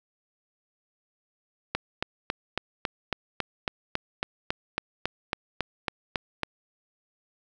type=click train; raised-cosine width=0.3 ms; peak=-10 dBFS; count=18; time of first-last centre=1.75-6.433 s; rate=3.63 Hz; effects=none